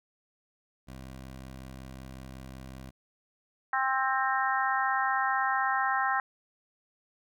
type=tone; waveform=15% pulse; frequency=65.41 Hz; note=C2; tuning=in tune; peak=-36 dBFS; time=0.87-2.91 s; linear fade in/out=20 ms
type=harmonic tone; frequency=264.2 Hz; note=C4; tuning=17 cents sharp; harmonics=3 / 4 / 5 / 6 / 7; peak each=-30 / -31 / -32 / -33 / -33 dBFS; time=3.73-6.2 s; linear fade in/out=2 ms
effects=none